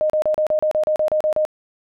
sine tone bursts, 616 Hz, D#5, 17 cents flat, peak -15 dBFS, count 12, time 0.01-1.451 s, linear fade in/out 0 ms, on 88 ms, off 35 ms, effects none

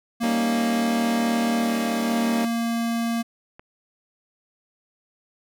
square tone with pitch glide, 233.1 to 231.8 Hz, A#3 to A#3, 0 to -10 cents, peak -23 dBFS, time 0.2-3.23 s, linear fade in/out 20 ms, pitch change -10 cents, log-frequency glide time 1.56-1.72 s
20% pulse chord, Eb dominant seventh, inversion first, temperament equal, 196 / 233.1 / 277.2 / 311.1 Hz, G3 / Bb3 / Db4 / Eb4, 0 / 0 / 0 / 0 cents, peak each -27 / -27 / -27 / -27 dBFS, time 0.23-2.45 s, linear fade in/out 2 ms
click, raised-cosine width 0.5 ms, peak -28 dBFS, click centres 3.595 s
effects none

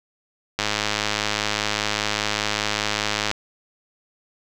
click train, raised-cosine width 0.2 ms, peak -4 dBFS, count 287, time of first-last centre 0.59-3.314 s, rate 105 Hz, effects none

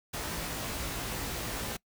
pink noise with comb filter, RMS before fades -36 dBFS, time 0.13-1.77 s, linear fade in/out 10 ms, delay 18 ms, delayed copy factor +0.9, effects noise-tail reverb RT60 0.1 s tail -23 dB re dry

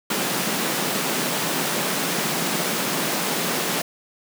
pink high-pass noise, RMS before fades -24 dBFS, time 0.1-3.82 s, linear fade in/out 5 ms, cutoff 150 Hz, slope 48 dB/octave, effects none

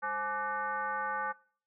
sine tone with frequency modulation, 1176 Hz, D6, 2 cents sharp, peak -31 dBFS, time 0.02-1.33 s, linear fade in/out 20 ms, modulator 324 Hz, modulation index 1.5, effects noise-tail reverb RT60 0.5 s tail -23 dB re dry

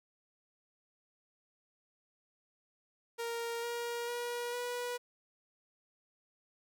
sawtooth tone with pitch steps, 466.2 / 473.3 / 480.4 / 487.7 Hz, A#4 / A#4 / B4 / B4, 0 / +26 / -48 / -22 cents, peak -32 dBFS, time 3.18-4.98 s, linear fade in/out 20 ms, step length 450 ms, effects none

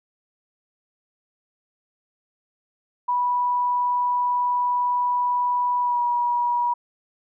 sine tone with pitch glide, 981 to 964.7 Hz, B5 to B5, -12 to -41 cents, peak -19 dBFS, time 3.08-6.74 s, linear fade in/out 10 ms, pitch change -29 cents, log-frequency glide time 5.81-6 s, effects none

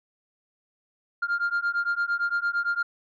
sine beating tone pair, 1396.9 / 1405.7 Hz, F6 / F6, 0 / +11 cents, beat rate 8.8 Hz, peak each -25 dBFS, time 1.22-2.83 s, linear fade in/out 10 ms, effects tanh soft clip ceiling -20 dBFS

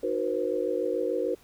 sine chord, C half-diminished seventh, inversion first, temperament equal with one note detuned, 311.1 / 370 / 476.5 / 523.3 Hz, Eb4 / Gb4 / Bb4 / C5, 0 / 0 / +38 / 0 cents, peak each -34 / -31 / -29 / -31 dBFS, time 0.03-1.35 s, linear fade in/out 5 ms, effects pink hiss -58 dBFS RMS until 1.43 s

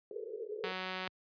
white band-pass noise, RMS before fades -42 dBFS, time 0.11-0.72 s, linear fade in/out 2 ms, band 390 to 490 Hz, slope 96 dB/octave
click train, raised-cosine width 0.3 ms, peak -23 dBFS, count 82, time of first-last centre 0.64-1.075 s, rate 186 Hz
effects high-pass 80 Hz 12 dB/octave + resampled to 11025 Hz

